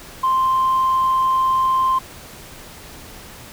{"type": "tone", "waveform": "sine", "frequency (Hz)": 1046.5, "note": "C6", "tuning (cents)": 0, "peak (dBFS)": -13, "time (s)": [0.23, 1.99], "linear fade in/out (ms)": 10, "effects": ["tanh soft clip ceiling -11 dBFS", "pink hiss -39 dBFS RMS until 3.52 s"]}